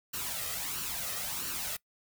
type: noise with flanger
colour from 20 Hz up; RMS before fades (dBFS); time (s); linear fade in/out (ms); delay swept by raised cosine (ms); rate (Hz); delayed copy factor
white; -36; 0.13-1.77; 10; 0.69 to 1.61; 1.5; +0.6
effects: noise-tail reverb RT60 0.1 s tail -22 dB re dry